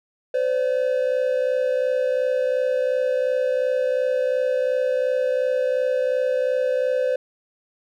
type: tone pair together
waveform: triangle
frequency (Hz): 511 / 573.8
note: C5 / D5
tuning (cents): -41 / -40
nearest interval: major second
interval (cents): 201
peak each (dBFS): -18 / -23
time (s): 0.34-7.16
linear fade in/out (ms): 5
effects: none